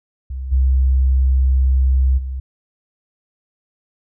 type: tone with level steps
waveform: sine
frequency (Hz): 65.41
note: C2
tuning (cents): 0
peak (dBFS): -23 / -11 / -22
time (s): 0.3-2.4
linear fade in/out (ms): 5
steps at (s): 0.51 / 2.17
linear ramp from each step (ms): 20
effects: none